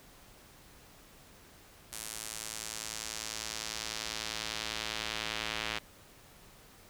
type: tone with band-pass filter sweep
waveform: square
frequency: 55 Hz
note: A1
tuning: in tune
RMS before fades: -39 dBFS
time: 1.92-5.79 s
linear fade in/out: 10 ms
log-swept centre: 9600 to 2900 Hz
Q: 1.2
effects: pink hiss -57 dBFS RMS until 6.89 s